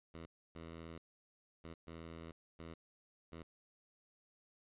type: tone bursts at uneven times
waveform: 10% pulse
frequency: 82.41 Hz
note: E2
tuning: in tune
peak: -40 dBFS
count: 6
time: 0.14-0.26 / 0.55-0.98 / 1.64-1.74 / 1.87-2.32 / 2.59-2.74 / 3.32-3.43 s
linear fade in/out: 5 ms
effects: resampled to 8000 Hz